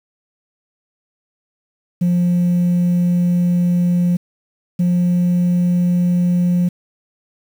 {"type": "tone pair in turn", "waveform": "sine", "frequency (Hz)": [176.1, 176.91], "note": ["F3", "F3"], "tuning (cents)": [15, 23], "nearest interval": "unison", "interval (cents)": 8, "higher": "second", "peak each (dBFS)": -10, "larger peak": "neither", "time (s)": [[2.01, 4.17], [4.79, 6.69]], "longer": "first", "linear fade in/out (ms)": 10, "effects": ["tanh soft clip ceiling -11 dBFS", "7-bit"]}